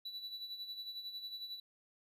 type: tone with tremolo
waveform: triangle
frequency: 3951 Hz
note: B7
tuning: in tune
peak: -39 dBFS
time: 0.05-1.6 s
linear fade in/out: 5 ms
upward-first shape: sine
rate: 11 Hz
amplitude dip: 60%
effects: none